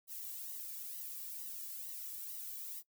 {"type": "noise with flanger", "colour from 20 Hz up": "violet", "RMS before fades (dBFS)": -45, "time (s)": [0.07, 2.83], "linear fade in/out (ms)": 50, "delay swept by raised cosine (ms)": [1, 1.78], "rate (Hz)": 2.2, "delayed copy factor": 0.95, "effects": ["noise-tail reverb RT60 0.1 s tail -20 dB re dry"]}